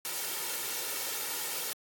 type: noise with comb filter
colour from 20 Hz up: white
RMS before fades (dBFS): -35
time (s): 0.05-1.73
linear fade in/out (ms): 0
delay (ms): 2.2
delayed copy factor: +0.55
effects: high-pass 200 Hz 12 dB/octave + AAC 64 kbps